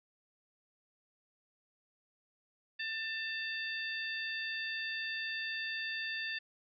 harmonic tone with a mistuned harmonic, 892 Hz, A5, 23 cents sharp, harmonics 2 / 3 / 4 / 5, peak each -38 / -42 / -44 / -46 dBFS, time 2.79-6.39 s, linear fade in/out 10 ms, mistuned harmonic 5, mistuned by +58 cents, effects none

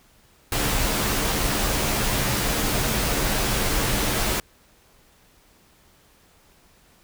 pink noise with comb filter, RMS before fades -23 dBFS, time 0.52-4.4 s, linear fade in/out 2 ms, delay 12 ms, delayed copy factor -0.55, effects pink hiss -57 dBFS RMS until 7.03 s

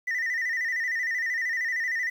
sine tone with vibrato, 1912 Hz, A#6, 43 cents sharp, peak -23 dBFS, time 0.07-2.1 s, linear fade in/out 10 ms, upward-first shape square, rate 13 Hz, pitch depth 70 cents each way, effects tanh soft clip ceiling -24 dBFS + 9-bit

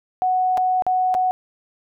sine tone with dropouts, 740 Hz, F#5, in tune, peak -16 dBFS, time 0.22-1.31 s, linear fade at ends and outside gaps 0 ms, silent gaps 0.573-0.578 / 0.822-0.866 / 1.142-1.149 s, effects none

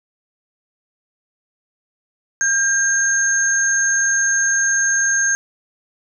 sine tone pair together, 1600 / 6419 Hz, G6 / G8, +35 / +40 cents, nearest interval 2 octaves, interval 2405 cents, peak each -17 dBFS, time 2.41-5.35 s, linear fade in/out 0 ms, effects none

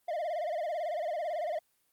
triangle tone with vibrato, 652 Hz, E5, 19 cents flat, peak -29 dBFS, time 0.08-1.59 s, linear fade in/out 5 ms, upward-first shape sine, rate 18 Hz, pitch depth 150 cents each way, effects white hiss -73 dBFS RMS until 1.92 s + Opus 32 kbps

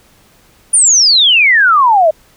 sine exponential sweep, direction down, 9680 to 603 Hz, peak -5 dBFS, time 0.73-2.11 s, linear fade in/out 10 ms, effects pink hiss -48 dBFS RMS until 2.36 s

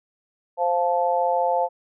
sine chord, F major, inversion second, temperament just, 523.8 / 698.5 / 873.1 Hz, C5 / F5 / A5, +2 / 0 / -14 cents, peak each -23 dBFS, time 0.57-1.69 s, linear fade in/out 50 ms, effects none

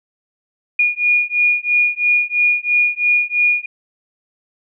sine beating tone pair, 2438 / 2441 Hz, D#7 / D#7, -36 / -34 cents, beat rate 3 Hz, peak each -16 dBFS, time 0.79-3.66 s, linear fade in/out 5 ms, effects none

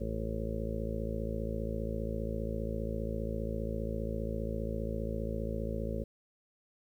harmonic tone, 55 Hz, A1, in tune, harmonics 1 / 2 / 3 / 4 / 6 / 7 / 8 / 9 / 10, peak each -37 / -40 / -43 / -40 / -46 / -46 / -43 / -45 / -42 dBFS, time 0-6.04 s, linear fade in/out 10 ms, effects 11-bit

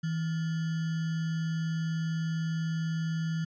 sine tone with sample-and-hold, 162.1 Hz, E3, 29 cents flat, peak -28 dBFS, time 0.03-3.45 s, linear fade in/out 10 ms, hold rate 1575 Hz, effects resampled to 16000 Hz

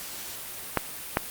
clicks, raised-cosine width 0.5 ms, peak -6 dBFS, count 2, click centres 0.773 / 1.171 s, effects white hiss -38 dBFS RMS until 1.3 s + Opus 48 kbps

